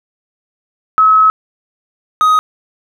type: tone pair in turn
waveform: sine / triangle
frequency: 1286 / 1255.2 Hz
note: E6 / D#6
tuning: -43 / +15 cents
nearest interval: unison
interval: 42 cents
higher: first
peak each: -5 / -5 dBFS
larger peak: neither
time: 0.98-1.3 / 2.21-2.39 s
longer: first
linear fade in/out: 0 ms
effects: none